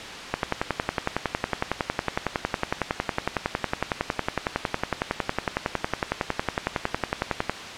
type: click train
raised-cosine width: 0.5 ms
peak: -7 dBFS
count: 79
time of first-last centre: 0.34-7.496 s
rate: 10.9 Hz
effects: white hiss -35 dBFS RMS until 7.77 s + low-pass 4000 Hz 12 dB/octave